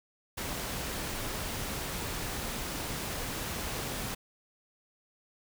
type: noise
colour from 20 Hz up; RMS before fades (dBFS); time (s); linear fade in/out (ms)
pink; -36; 0.37-4.15; 10
effects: none